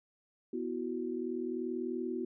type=chord; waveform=sine; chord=B suspended fourth; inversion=none; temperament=equal; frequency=246.9 / 329.6 / 370 Hz; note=B3 / E4 / F#4; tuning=0 / 0 / 0 cents; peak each=-38 / -39 / -37 dBFS; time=0.53-2.25 s; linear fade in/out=5 ms; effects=none